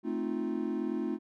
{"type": "chord", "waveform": "triangle", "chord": "F dominant seventh", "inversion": "first", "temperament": "equal", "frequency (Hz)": [220, 261.6, 311.1, 349.2], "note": ["A3", "C4", "Eb4", "F4"], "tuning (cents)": [0, 0, 0, 0], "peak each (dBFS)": -34, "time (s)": [0.03, 1.19], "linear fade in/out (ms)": 50, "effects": []}